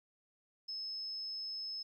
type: tone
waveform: sine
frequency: 5200 Hz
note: E8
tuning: 24 cents flat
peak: -39 dBFS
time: 0.68-1.83 s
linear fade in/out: 10 ms
effects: 12-bit